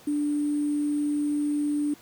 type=tone with sample-and-hold; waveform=sine; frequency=293.7 Hz; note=D4; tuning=in tune; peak=-23 dBFS; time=0.07-1.94 s; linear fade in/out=5 ms; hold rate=8820 Hz; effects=pink hiss -52 dBFS RMS until 2.01 s + high-pass 100 Hz 12 dB/octave